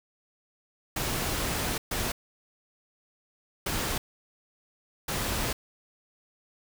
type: noise bursts at uneven times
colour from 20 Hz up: pink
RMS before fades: -30 dBFS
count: 4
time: 0.96-1.78 / 1.91-2.12 / 3.66-3.98 / 5.08-5.53 s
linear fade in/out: 5 ms
effects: none